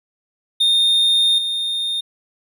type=tone with level steps; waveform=triangle; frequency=3657 Hz; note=A#7; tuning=34 cents flat; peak=-11 / -18 dBFS; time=0.6-2.01 s; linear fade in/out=10 ms; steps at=1.38 s; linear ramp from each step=5 ms; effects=none